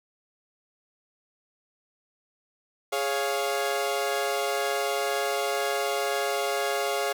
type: chord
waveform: sawtooth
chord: Db major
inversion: second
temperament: equal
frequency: 415.3 / 554.4 / 698.5 Hz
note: Ab4 / Db5 / F5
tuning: 0 / 0 / 0 cents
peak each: -26 dBFS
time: 2.92-7.13 s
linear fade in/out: 10 ms
effects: none